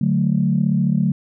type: chord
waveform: sine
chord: D major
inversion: none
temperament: equal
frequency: 146.83 / 185 / 220 Hz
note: D3 / F#3 / A3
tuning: 0 / 0 / 0 cents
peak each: -19 / -18 / -20 dBFS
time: 0.01-1.12 s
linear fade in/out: 5 ms
effects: tanh soft clip ceiling -5 dBFS